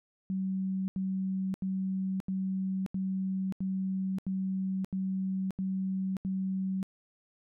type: tone bursts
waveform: sine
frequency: 190 Hz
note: F#3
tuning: 46 cents sharp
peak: -29 dBFS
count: 10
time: 0.3-6.829 s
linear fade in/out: 0 ms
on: 580 ms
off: 81 ms
effects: none

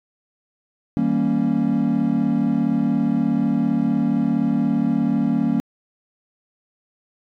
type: chord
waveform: triangle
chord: E diminished seventh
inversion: none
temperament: equal with one note detuned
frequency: 160.68 / 196 / 233.1 / 277.2 Hz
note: E3 / G3 / Bb3 / Db4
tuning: -44 / 0 / 0 / 0 cents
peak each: -24 / -21 / -18 / -20 dBFS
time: 0.97-5.6 s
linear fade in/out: 0 ms
effects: tanh soft clip ceiling -6 dBFS

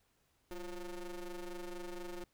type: ring-modulated tone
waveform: 40% pulse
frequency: 180.1 Hz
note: F#3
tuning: 46 cents flat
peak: -38 dBFS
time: 0.51-2.24 s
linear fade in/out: 2 ms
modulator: 168 Hz
effects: pink hiss -75 dBFS RMS until 2.33 s

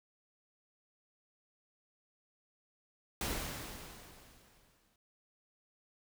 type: noise with exponential decay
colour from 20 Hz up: pink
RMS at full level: -35 dBFS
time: 3.21-4.96 s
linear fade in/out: 2 ms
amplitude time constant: 380 ms
effects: none

